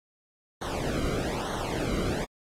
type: noise with flanger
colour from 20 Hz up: brown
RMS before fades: -30 dBFS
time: 0.61-2.25 s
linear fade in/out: 10 ms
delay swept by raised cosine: 0.4 to 1.17 ms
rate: 1.1 Hz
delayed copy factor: -0.85
effects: low-pass 11000 Hz 12 dB/octave + AAC 48 kbps